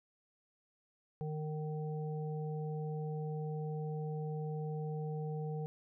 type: harmonic tone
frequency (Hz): 153.5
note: D#3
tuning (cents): -23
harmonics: 1 / 3 / 5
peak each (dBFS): -37 / -43 / -49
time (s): 1.21-5.66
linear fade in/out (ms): 0
effects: none